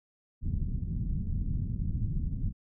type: low-pass noise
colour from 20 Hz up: pink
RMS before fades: -31 dBFS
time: 0.41-2.53 s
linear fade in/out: 50 ms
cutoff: 190 Hz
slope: 24 dB/octave
effects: none